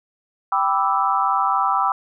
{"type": "chord", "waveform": "sine", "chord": "E minor seventh", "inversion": "first", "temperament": "equal", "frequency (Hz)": [784, 987.8, 1174.7, 1318.5], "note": ["G5", "B5", "D6", "E6"], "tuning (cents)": [0, 0, 0, 0], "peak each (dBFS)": -22, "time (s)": [0.52, 1.92], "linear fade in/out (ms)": 2, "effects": []}